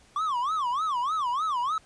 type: tone with vibrato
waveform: triangle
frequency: 1116 Hz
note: C#6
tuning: 11 cents sharp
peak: -23 dBFS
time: 0.16-1.78 s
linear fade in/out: 2 ms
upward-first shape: sine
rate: 3.3 Hz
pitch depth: 270 cents each way
effects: pink hiss -58 dBFS RMS until 1.85 s + resampled to 22050 Hz

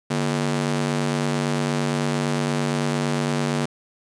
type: ring-modulated tone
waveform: sawtooth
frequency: 192.6 Hz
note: G3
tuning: 30 cents flat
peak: -14 dBFS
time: 0.1-3.66 s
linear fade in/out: 10 ms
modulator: 44.4 Hz
effects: resampled to 22050 Hz + 7-bit

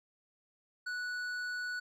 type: tone with hard clipping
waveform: sine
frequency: 1476 Hz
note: F#6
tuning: 5 cents flat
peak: -37 dBFS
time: 0.86-1.8 s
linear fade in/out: 10 ms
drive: 8 dB
effects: none

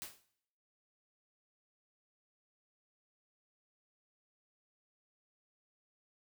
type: noise with exponential decay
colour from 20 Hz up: white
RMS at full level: -41 dBFS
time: 0.02-0.25 s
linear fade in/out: 0 ms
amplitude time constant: 48 ms
effects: noise-tail reverb RT60 0.7 s tail -17 dB re dry

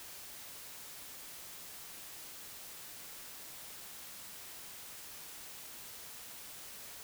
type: silence
effects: white hiss -49 dBFS RMS until 7.03 s

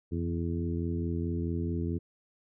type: harmonic tone with a mistuned harmonic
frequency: 84.6 Hz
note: E2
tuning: 45 cents sharp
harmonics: 1 / 2 / 3 / 4 / 5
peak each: -32 / -35 / -36 / -37 / -42 dBFS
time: 0.11-1.99 s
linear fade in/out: 20 ms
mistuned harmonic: 1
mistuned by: +57 cents
effects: none

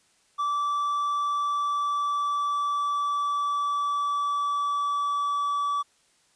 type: tone with pitch glide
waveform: triangle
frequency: 1161 to 1150.3 Hz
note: D6 to D6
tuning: -20 to -36 cents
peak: -22 dBFS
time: 0.38-5.83 s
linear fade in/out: 20 ms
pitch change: -16 cents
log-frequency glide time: 1.13-5.5 s
effects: white hiss -64 dBFS RMS until 6.35 s + resampled to 22050 Hz

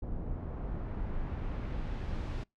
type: noise with low-pass filter sweep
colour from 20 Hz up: brown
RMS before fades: -36 dBFS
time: 0.02-2.44 s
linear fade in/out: 10 ms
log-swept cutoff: 740 to 5400 Hz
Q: 0.71
effects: noise-tail reverb RT60 0.2 s tail -26 dB re dry

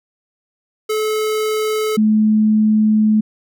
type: tone pair in turn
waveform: square / sine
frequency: 431.6 / 215.2 Hz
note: A4 / A3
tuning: -33 / -38 cents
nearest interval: octave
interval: 1205 cents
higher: first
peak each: -17 / -10 dBFS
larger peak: second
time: 0.89-1.97 / 1.97-3.21 s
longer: second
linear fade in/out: 10 ms
effects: none

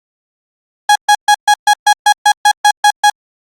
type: tone bursts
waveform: 35% pulse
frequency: 830.6 Hz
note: G#5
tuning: in tune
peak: -3 dBFS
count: 12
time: 0.89-3.1 s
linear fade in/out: 5 ms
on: 65 ms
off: 130 ms
effects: low-pass 10000 Hz 12 dB/octave + Opus 48 kbps

